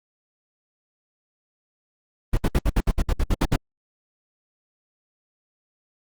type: noise bursts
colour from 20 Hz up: brown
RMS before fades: -18 dBFS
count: 12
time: 2.33-3.561 s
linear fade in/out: 5 ms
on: 43 ms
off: 65 ms
effects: Opus 32 kbps